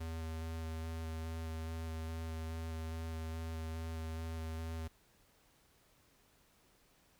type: tone with vibrato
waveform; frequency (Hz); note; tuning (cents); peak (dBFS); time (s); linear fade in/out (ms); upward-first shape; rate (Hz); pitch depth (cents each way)
square; 81; E2; -30; -40; 0-4.88; 10; square; 2.4; 10
effects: pink hiss -69 dBFS RMS until 7.19 s